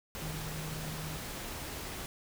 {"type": "tone in noise", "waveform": "sine", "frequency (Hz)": 155.56, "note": "D#3", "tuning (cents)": 0, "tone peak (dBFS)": -40, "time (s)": [0.22, 1.17], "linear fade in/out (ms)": 0, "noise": "pink", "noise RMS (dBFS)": -41, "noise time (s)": [0.15, 2.06], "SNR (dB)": -2, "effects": []}